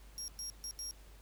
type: tone bursts at uneven times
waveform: 30% pulse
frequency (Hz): 5600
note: F8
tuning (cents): +4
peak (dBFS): -36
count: 4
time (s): 0.18-0.28 / 0.39-0.5 / 0.64-0.71 / 0.79-0.91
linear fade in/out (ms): 0
effects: added 50 Hz sine -54 dBFS peak until 1.21 s + pink hiss -62 dBFS RMS until 1.21 s